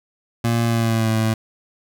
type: tone with pitch glide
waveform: 25% pulse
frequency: 116.54 to 110.96 Hz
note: A#2 to A2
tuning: 0 to +15 cents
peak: -13 dBFS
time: 0.44-1.34 s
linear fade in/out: 5 ms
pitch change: -85 cents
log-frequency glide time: 0.65-1.13 s
effects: none